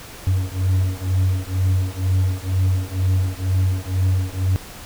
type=beating tone pair; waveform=triangle; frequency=92.5 / 94.6 Hz; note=F#2 / F#2; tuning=0 / +39 cents; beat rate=2.1 Hz; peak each=-18 dBFS; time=0.27-4.56 s; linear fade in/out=0 ms; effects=pink hiss -38 dBFS RMS until 4.85 s